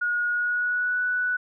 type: tone with pitch glide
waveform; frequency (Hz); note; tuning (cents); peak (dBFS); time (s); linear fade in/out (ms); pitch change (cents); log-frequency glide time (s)
sine; 1444 to 1482; F#6 to F#6; -43 to +2; -22; 0.01-1.37; 10; +45; 0.29-1.02
effects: none